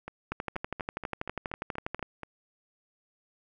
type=two click trains; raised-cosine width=0.5 ms; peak=-23 / -17 dBFS; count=10 / 22; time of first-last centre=0.08-2.233 / 0.32-2.027 s; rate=4.18 / 12.3 Hz; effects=none